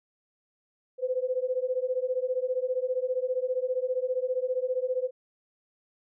sine beating tone pair, 502 / 517 Hz, B4 / C5, +28 / -21 cents, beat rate 15 Hz, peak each -29 dBFS, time 0.98-5.11 s, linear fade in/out 50 ms, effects none

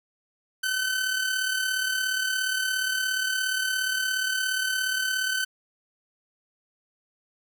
sawtooth tone with amplitude modulation, 1523 Hz, F#6, 50 cents sharp, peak -19 dBFS, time 0.63-5.45 s, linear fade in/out 10 ms, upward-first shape sine, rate 37.1 Hz, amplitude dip 45%, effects none

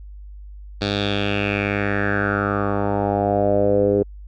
10% pulse tone with low-pass filter sweep, 101.3 Hz, G#2, 43 cents flat, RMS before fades -20 dBFS, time 0.81-4.03 s, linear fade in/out 5 ms, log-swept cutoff 4200 to 430 Hz, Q 4.9, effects added 50 Hz sine -35 dBFS peak until 4.27 s

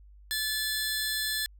20% pulse tone pair together, 1736 / 4132 Hz, A6 / C8, -24 / -22 cents, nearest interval octave + minor third, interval 1502 cents, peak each -26 dBFS, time 0.31-1.46 s, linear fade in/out 0 ms, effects added 50 Hz sine -50 dBFS peak until 1.59 s

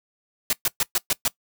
white noise bursts, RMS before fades -21 dBFS, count 6, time 0.5-1.28 s, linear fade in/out 2 ms, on 30 ms, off 120 ms, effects noise-tail reverb RT60 0.1 s tail -21 dB re dry

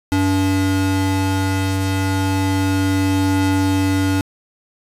square tone pair together, 95.8 / 287.1 Hz, G2 / D4, -39 / -39 cents, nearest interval octave + perfect fifth, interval 1900 cents, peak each -19 dBFS, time 0.12-4.21 s, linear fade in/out 0 ms, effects resampled to 32000 Hz

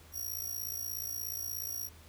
5% pulse tone with amplitude modulation, 5680 Hz, F8, 28 cents sharp, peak -27 dBFS, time 0.12-1.9 s, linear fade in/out 50 ms, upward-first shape sine, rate 56.8 Hz, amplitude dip 85%, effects added 80 Hz sine -54 dBFS peak until 2.08 s + pink hiss -58 dBFS RMS until 2.08 s

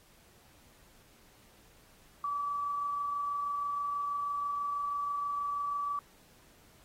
sine tone with amplitude modulation, 1151 Hz, D6, 35 cents flat, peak -30 dBFS, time 2.24-5.99 s, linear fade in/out 2 ms, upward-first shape sine, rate 26.2 Hz, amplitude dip 25%, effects pink hiss -62 dBFS RMS until 6.84 s + AAC 48 kbps

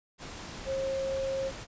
sine tone in noise, 537 Hz, C5, 45 cents sharp, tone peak -29 dBFS, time 0.65-1.52 s, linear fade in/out 50 ms, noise pink, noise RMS -42 dBFS, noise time 0.18-1.67 s, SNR +10 dB, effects resampled to 16000 Hz

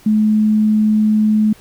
sine tone, 214.4 Hz, A3, 45 cents flat, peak -10 dBFS, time 0.06-1.53 s, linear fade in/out 5 ms, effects pink hiss -46 dBFS RMS until 1.6 s

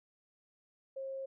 sine tone, 537 Hz, C5, 45 cents sharp, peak -38 dBFS, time 0.96-1.26 s, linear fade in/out 10 ms, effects none

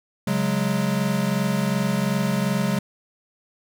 square chord, C# suspended fourth, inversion none, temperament equal with one note detuned, 138.11 / 185 / 207.7 Hz, C#3 / F#3 / G#3, -6 / 0 / 0 cents, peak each -27 / -25 / -25 dBFS, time 0.27-2.79 s, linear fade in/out 5 ms, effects none

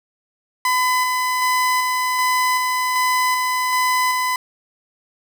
30% pulse tone with tremolo, 1008 Hz, B5, 35 cents sharp, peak -13 dBFS, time 0.65-4.36 s, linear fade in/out 2 ms, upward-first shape square, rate 1.3 Hz, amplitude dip 25%, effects none

